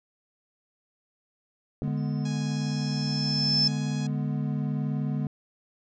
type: clicks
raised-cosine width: 2 ms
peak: -19 / -29 dBFS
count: 2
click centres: 1.821 / 1.878 s
type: chord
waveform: triangle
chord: G# diminished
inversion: second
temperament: equal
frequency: 146.83 / 207.7 / 246.9 Hz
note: D3 / G#3 / B3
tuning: 0 / 0 / 0 cents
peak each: -26 / -30 / -31 dBFS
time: 1.83-5.27 s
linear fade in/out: 2 ms
type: tone with exponential growth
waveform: sine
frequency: 5274 Hz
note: E8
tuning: in tune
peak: -19 dBFS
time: 1.97-3.68 s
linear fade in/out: 5 ms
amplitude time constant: 370 ms
type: tone with pitch glide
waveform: 5% pulse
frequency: 829 to 835.2 Hz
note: G#5 to G#5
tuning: -3 to +10 cents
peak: -27 dBFS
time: 2.25-4.07 s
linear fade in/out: 5 ms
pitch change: +13 cents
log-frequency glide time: 3.39-3.74 s
effects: resampled to 16000 Hz